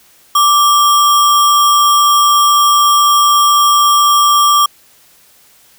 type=tone with sample-and-hold; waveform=sine; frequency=1172 Hz; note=D6; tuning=4 cents flat; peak=-6 dBFS; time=0.35-4.66 s; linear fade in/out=5 ms; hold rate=4410 Hz; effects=white hiss -47 dBFS RMS until 5.78 s